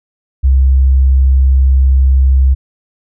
sine tone, 66.2 Hz, C2, 21 cents sharp, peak -5 dBFS, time 0.43-2.55 s, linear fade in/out 20 ms, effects none

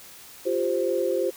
sine chord, F suspended second, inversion none, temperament equal, 349.2 / 392 / 523.3 Hz, F4 / G4 / C5, 0 / 0 / 0 cents, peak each -27 / -27 / -25 dBFS, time 0.45-1.31 s, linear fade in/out 20 ms, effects white hiss -46 dBFS RMS until 1.36 s

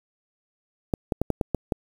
clicks, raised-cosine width 2 ms, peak -9 dBFS, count 7, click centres 0.938 / 1.122 / 1.216 / 1.303 / 1.412 / 1.547 / 1.722 s, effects 7-bit

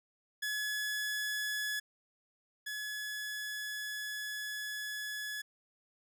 sawtooth tone pair in turn, 1700 / 1700 Hz, G#6 / G#6, +40 / +40 cents, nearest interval unison, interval 0 cents, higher neither, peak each -30 / -34 dBFS, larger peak first, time 0.42-1.8 / 2.66-5.42 s, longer second, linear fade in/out 10 ms, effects none

